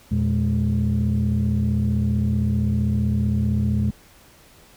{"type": "tone cluster", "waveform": "sine", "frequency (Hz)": [83.6, 119.1, 209.1], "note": ["E2", "A#2", "G#3"], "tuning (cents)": [25, 38, 12], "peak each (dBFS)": -21, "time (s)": [0.11, 3.91], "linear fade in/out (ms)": 10, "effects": ["tanh soft clip ceiling -13 dBFS", "pink hiss -51 dBFS RMS until 4.76 s"]}